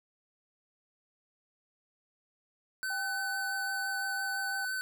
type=tone with vibrato; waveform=square; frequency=1514 Hz; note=F#6; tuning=39 cents sharp; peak=-33 dBFS; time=2.83-4.81 s; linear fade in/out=0 ms; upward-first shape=triangle; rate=5.9 Hz; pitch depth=19 cents each way
type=tone; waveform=sine; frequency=789 Hz; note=G5; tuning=11 cents sharp; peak=-39 dBFS; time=2.9-4.65 s; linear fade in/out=2 ms
effects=none